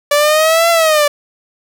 sawtooth exponential two-way sweep, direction up then down, 577 to 681 to 577 Hz, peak -5 dBFS, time 0.11-1.08 s, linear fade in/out 5 ms, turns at 0.7 s, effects none

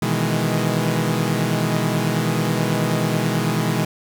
sawtooth chord, E major seventh, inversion second, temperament equal, 123.47 / 155.56 / 164.81 / 207.7 Hz, B2 / D#3 / E3 / G#3, 0 / 0 / 0 / 0 cents, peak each -20 dBFS, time 0.02-3.85 s, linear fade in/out 5 ms, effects 8-bit

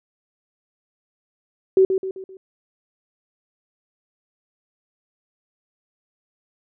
sine tone with echo, 380 Hz, F#4, 46 cents sharp, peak -10 dBFS, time 1.77-1.85 s, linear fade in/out 2 ms, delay 130 ms, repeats 4, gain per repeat -7 dB, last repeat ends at 2.37 s, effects none

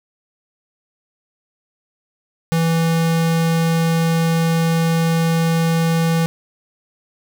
square tone, 164.81 Hz, E3, in tune, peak -15 dBFS, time 2.52-6.26 s, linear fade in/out 0 ms, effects none

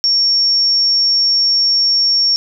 sine tone, 5500 Hz, F8, 27 cents flat, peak -10 dBFS, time 0.04-2.36 s, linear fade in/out 0 ms, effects none

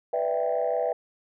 sine chord, E minor seventh, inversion second, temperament just, 494.4 / 593.3 / 659.3 / 791.1 Hz, B4 / D5 / E5 / G5, +2 / +18 / 0 / +16 cents, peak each -27 / -29 / -27 / -31 dBFS, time 0.13-0.93 s, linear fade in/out 5 ms, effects tanh soft clip ceiling -16 dBFS

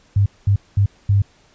sine tone bursts at uneven times, 99.9 Hz, G2, 33 cents sharp, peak -11 dBFS, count 4, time 0.16-0.26 / 0.47-0.56 / 0.77-0.86 / 1.09-1.22 s, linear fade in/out 5 ms, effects pink hiss -54 dBFS RMS until 1.54 s + resampled to 16000 Hz

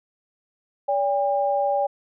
sine tone pair together, 572 / 803.8 Hz, D5 / G5, -46 / +43 cents, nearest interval tritone, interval 589 cents, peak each -22 / -22 dBFS, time 0.88-1.87 s, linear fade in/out 10 ms, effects none

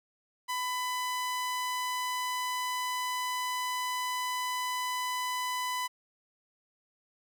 sawtooth tone, 1000 Hz, B5, 21 cents sharp, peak -27 dBFS, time 0.48-5.88 s, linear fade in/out 20 ms, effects none

